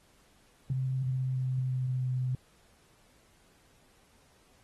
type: tone with pitch steps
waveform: sine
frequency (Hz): 130.81 / 129.98 / 129.16 / 128.34 / 127.53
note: C3 / C3 / C3 / C3 / C3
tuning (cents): 0 / -11 / -22 / -33 / -44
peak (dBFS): -28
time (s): 0.7-2.35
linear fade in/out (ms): 2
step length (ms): 330
effects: pink hiss -65 dBFS RMS until 4.63 s + AAC 32 kbps